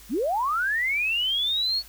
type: linear sweep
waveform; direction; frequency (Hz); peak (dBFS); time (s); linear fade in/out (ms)
sine; up; 177 to 4435; -22; 0.09-1.83; 50
effects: added 51 Hz sine -50 dBFS peak until 1.88 s + white hiss -49 dBFS RMS until 1.88 s